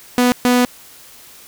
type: tone bursts at uneven times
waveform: sawtooth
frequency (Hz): 246.9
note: B3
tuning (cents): 0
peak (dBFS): -7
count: 2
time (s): 0.18-0.32 / 0.45-0.65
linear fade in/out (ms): 0
effects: white hiss -42 dBFS RMS until 1.47 s